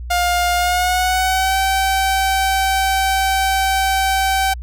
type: tone with pitch glide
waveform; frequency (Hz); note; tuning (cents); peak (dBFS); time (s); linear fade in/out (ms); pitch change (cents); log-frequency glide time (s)
sawtooth; 707 to 771; F5 to G5; +21 to -29; -11; 0.1-4.54; 10; +150; 0.56-1.58
effects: added 60 Hz sine -26 dBFS peak until 4.62 s